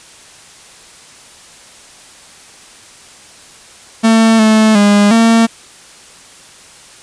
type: tone with pitch steps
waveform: 45% pulse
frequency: 224.5 / 218 / 204.6 / 227.9 Hz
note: A3 / A3 / G#3 / A#3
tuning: +35 / -16 / -26 / -39 cents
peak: -6 dBFS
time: 4.03-5.47 s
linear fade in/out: 20 ms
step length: 360 ms
effects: white hiss -39 dBFS RMS until 7.02 s + resampled to 22050 Hz